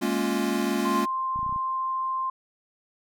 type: chord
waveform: square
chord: Bb minor seventh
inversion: third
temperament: equal with one note detuned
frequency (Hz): 207.7 / 233.1 / 277.2 / 351.7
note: Ab3 / Bb3 / Db4 / F4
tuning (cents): 0 / 0 / 0 / +12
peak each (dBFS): -30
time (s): 0.01-1.06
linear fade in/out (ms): 20
type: tone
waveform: sine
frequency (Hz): 1049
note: C6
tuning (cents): +4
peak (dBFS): -25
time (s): 0.85-2.3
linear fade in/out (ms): 5
type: clicks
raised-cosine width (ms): 5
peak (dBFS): -28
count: 7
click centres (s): 1.36 / 1.391 / 1.43 / 1.464 / 1.494 / 1.526 / 1.561
effects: none